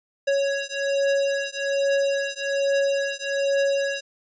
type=beating tone pair; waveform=square; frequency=554.4 / 555.6 Hz; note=C#5 / C#5; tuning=0 / +4 cents; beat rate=1.2 Hz; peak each=-25 dBFS; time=0.27-4.01 s; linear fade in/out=10 ms; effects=resampled to 16000 Hz